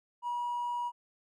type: tone with hard clipping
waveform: triangle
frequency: 964 Hz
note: B5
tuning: 42 cents flat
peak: -31 dBFS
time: 0.22-0.92 s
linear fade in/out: 50 ms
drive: 2 dB
effects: none